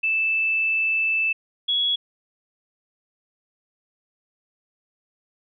sine tone pair in turn, 2637 / 3353 Hz, E7 / G#7, 0 / +16 cents, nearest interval major third, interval 416 cents, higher second, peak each -19 dBFS, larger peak neither, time 0.03-1.33 / 1.68-1.96 s, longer first, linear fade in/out 10 ms, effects none

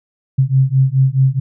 sine beating tone pair, 130.81 / 135.51 Hz, C3 / C#3, 0 / -39 cents, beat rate 4.7 Hz, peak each -13 dBFS, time 0.38-1.4 s, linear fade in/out 10 ms, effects none

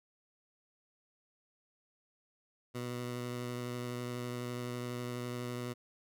15% pulse tone with vibrato, 122.5 Hz, B2, 14 cents flat, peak -31 dBFS, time 2.74-5.74 s, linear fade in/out 20 ms, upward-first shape triangle, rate 12 Hz, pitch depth 16 cents each way, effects none

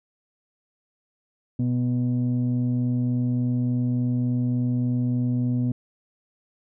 sine tone pair together, 123.45 / 246.9 Hz, B2 / B3, 0 / 0 cents, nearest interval octave, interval 1200 cents, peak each -21 / -22 dBFS, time 1.59-5.72 s, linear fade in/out 5 ms, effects tanh soft clip ceiling -17 dBFS

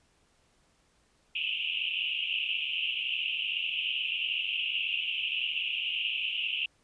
white band-pass noise, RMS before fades -32 dBFS, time 1.35-6.66 s, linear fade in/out 5 ms, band 2600 to 3000 Hz, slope 96 dB/octave, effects pink hiss -68 dBFS RMS until 6.83 s + resampled to 22050 Hz

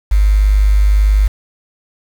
sine tone with quantisation, 50.7 Hz, G#1, 41 cents flat, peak -7 dBFS, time 0.11-1.28 s, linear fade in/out 10 ms, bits 5, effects none

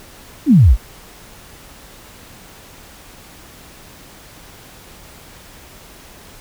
sine exponential sweep, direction down, 335.7 to 44.18 Hz, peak -5 dBFS, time 0.46-0.77 s, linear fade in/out 50 ms, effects pink hiss -41 dBFS RMS until 6.4 s

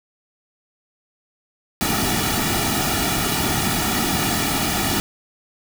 pink noise with comb filter, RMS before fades -21 dBFS, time 1.81-5 s, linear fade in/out 0 ms, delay 1.9 ms, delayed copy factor -0.75, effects none

